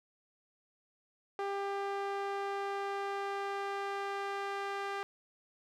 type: tone with band-pass filter sweep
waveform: sawtooth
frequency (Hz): 397.6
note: G4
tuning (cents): +25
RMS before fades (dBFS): -37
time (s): 1.39-5.03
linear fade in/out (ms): 0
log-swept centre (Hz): 800 to 1300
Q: 0.85
effects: none